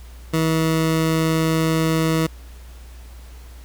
20% pulse tone, 160.8 Hz, E3, 43 cents flat, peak -12 dBFS, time 0.33-2.27 s, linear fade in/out 10 ms, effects added 60 Hz sine -37 dBFS peak until 3.64 s + pink hiss -49 dBFS RMS until 3.64 s

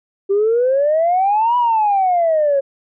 sine exponential two-way sweep, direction up then down, 387.6 to 987.8 to 542 Hz, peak -11 dBFS, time 0.29-2.61 s, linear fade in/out 20 ms, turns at 1.57 s, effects tanh soft clip ceiling -8 dBFS

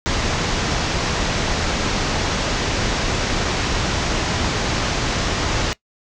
pink low-pass noise, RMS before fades -21 dBFS, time 0.06-5.73 s, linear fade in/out 0 ms, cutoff 6800 Hz, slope 48 dB/octave, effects noise-tail reverb RT60 0.1 s tail -20 dB re dry

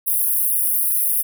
pink high-pass noise, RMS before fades -19 dBFS, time 0.06-1.23 s, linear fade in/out 20 ms, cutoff 9900 Hz, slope 96 dB/octave, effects none

